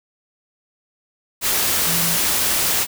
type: tone in noise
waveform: sine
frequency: 168.4 Hz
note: E3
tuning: 37 cents sharp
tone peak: -26 dBFS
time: 1.85-2.18 s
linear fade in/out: 50 ms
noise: white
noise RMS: -19 dBFS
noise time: 1.41-2.87 s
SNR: -10 dB
effects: none